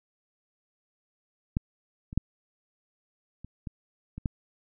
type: clicks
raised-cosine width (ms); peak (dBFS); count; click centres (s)
5; -13 / -26 / -10 / -29 / -23 / -25 / -15; 7; 1.569 / 2.129 / 2.176 / 3.446 / 3.672 / 4.18 / 4.258
effects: none